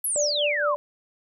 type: exponential sweep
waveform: sine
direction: down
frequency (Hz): 11840 to 982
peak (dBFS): -23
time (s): 0.04-0.75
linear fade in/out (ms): 5
type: tone with tremolo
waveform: sine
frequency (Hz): 587.3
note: D5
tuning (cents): 0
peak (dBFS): -21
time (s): 0.16-0.76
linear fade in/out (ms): 0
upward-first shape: triangle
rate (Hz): 4.3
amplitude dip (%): 75
effects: none